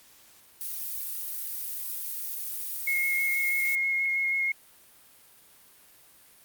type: noise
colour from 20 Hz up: violet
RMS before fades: -34 dBFS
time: 0.61-3.75 s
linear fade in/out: 0 ms
type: tone with vibrato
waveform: sine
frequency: 2158 Hz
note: C#7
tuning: 47 cents flat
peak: -24 dBFS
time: 2.87-4.52 s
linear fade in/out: 5 ms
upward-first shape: square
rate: 6.2 Hz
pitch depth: 9 cents each way
effects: white hiss -56 dBFS RMS until 6.44 s + Opus 48 kbps